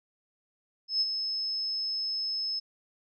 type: tone with ADSR envelope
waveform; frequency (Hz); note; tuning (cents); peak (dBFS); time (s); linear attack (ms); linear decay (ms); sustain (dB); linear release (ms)
sine; 5200; E8; -24; -22; 0.88-2.6; 130; 34; -7; 16
effects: none